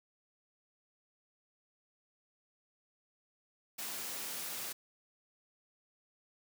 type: high-pass noise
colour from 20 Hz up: white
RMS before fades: -41 dBFS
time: 3.78-4.73 s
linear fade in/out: 10 ms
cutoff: 150 Hz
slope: 12 dB/octave
effects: none